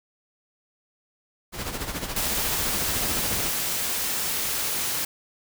pink noise with tremolo, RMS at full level -29 dBFS, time 1.52-3.52 s, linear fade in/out 50 ms, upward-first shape sine, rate 14 Hz, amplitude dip 60%
white noise, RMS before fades -27 dBFS, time 2.16-5.05 s, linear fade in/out 5 ms
effects none

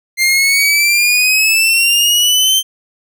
sawtooth exponential sweep, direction up, 2093 to 3136 Hz, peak -6 dBFS, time 0.17-2.63 s, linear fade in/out 50 ms, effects none

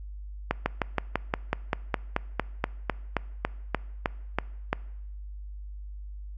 slowing click train, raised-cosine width 0.5 ms, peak -9 dBFS, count 19, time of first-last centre 0.51-4.73 s, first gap 150 ms, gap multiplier 1.05, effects noise-tail reverb RT60 0.9 s tail -22 dB re dry + added 50 Hz sine -37 dBFS peak until 6.37 s

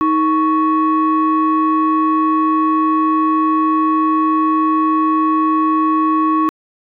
sine tone pair together, 315 / 1111.6 Hz, D#4 / C#6, +21 / +4 cents, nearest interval octave + minor seventh, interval 2183 cents, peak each -13 dBFS, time 0.01-6.49 s, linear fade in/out 0 ms, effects tanh soft clip ceiling -7 dBFS

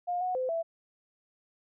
sine tone with pitch steps, 710 / 733 / 513 / 663 Hz, F5 / F#5 / C5 / E5, +28 / -16 / -34 / +10 cents, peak -28 dBFS, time 0.07-0.63 s, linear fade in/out 20 ms, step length 140 ms, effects none

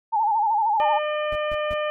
sine tone with vibrato, 864 Hz, A5, 32 cents flat, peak -18 dBFS, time 0.12-0.99 s, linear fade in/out 20 ms, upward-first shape sine, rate 13 Hz, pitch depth 98 cents each way
harmonic tone, 603 Hz, D5, 46 cents sharp, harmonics 1 / 2 / 3 / 4 / 5, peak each -24 / -30 / -34 / -36 / -38 dBFS, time 0.8-1.9 s, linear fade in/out 0 ms
brown noise bursts, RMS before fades -34 dBFS, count 3, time 1.32-1.739 s, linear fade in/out 0 ms, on 33 ms, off 160 ms
effects none

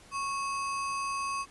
sine tone with sample-and-hold, 1104 Hz, C#6, 7 cents flat, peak -30 dBFS, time 0.11-1.46 s, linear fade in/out 50 ms, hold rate 3675 Hz, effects pink hiss -55 dBFS RMS until 1.5 s + resampled to 24000 Hz

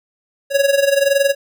square tone with amplitude modulation, 556 Hz, C#5, 5 cents sharp, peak -10 dBFS, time 0.5-1.35 s, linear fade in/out 50 ms, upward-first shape sine, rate 21.4 Hz, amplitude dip 75%, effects none

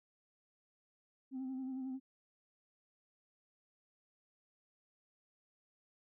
sine tone with vibrato, 261.6 Hz, C4, in tune, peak -37 dBFS, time 1.31-2 s, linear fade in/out 50 ms, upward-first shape sine, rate 11 Hz, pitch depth 36 cents each way, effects tanh soft clip ceiling -37 dBFS

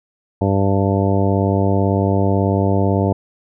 harmonic tone, 98.1 Hz, G2, 2 cents sharp, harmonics 1 / 2 / 3 / 4 / 5 / 6 / 7 / 9, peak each -17 / -20 / -22 / -23 / -24 / -25 / -25 / -27 dBFS, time 0.41-3.13 s, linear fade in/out 5 ms, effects none

